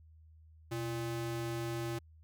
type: ring-modulated tone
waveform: square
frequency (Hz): 233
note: A#3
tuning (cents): -1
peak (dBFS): -33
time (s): 0.71-1.99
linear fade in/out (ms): 10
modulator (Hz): 109
effects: added 79 Hz sine -56 dBFS peak until 2.23 s